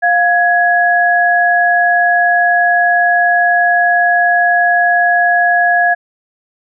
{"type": "tone pair together", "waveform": "sine", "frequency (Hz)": [703, 1672], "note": ["F5", "G#6"], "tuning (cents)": [11, 11], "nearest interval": "octave + minor third", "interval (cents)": 1500, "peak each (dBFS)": -11, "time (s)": [0.02, 5.95], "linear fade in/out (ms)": 20, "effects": []}